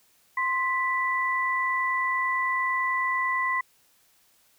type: tone pair together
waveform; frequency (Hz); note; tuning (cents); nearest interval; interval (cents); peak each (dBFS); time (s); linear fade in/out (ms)
sine; 1046.5 / 1975.5; C6 / B6; 0 / 0; major seventh; 1100; -26; 0.37-3.61; 5
effects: white hiss -63 dBFS RMS until 4.58 s